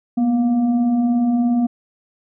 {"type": "tone with frequency modulation", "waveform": "sine", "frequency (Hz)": 241.5, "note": "B3", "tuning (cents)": -39, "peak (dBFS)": -14, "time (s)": [0.17, 1.67], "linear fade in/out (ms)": 10, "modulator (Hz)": 466, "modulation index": 0.38, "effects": []}